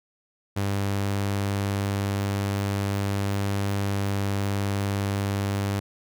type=tone; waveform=sawtooth; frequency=99.7 Hz; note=G2; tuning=30 cents sharp; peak=-20 dBFS; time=0.56-5.8 s; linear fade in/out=10 ms; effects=none